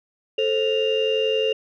sine tone cluster, 439.7 / 531 / 2799 Hz, A4 / C5 / F7, -1 / +25 / +3 cents, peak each -20 / -23 / -24 dBFS, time 0.38-1.53 s, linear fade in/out 5 ms, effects tanh soft clip ceiling -13 dBFS

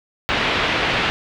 white low-pass noise, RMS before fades -20 dBFS, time 0.29-1.1 s, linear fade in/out 0 ms, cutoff 3200 Hz, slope 24 dB/octave, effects none

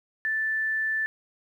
sine tone, 1760 Hz, A6, in tune, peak -24 dBFS, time 0.25-1.06 s, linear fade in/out 0 ms, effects 10-bit

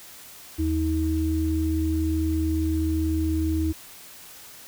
sine tone pair together, 79.55 / 318.2 Hz, D#2 / D#4, +39 / +39 cents, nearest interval 2 octaves, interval 2400 cents, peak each -24 dBFS, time 0.58-3.73 s, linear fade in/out 20 ms, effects white hiss -45 dBFS RMS until 4.67 s

